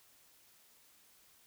silence, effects white hiss -65 dBFS RMS until 1.46 s

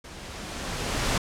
pink noise with level ramp, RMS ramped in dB -43 to -24 dBFS, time 0.04-1.18 s, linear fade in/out 5 ms, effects low-pass 8000 Hz 12 dB/octave

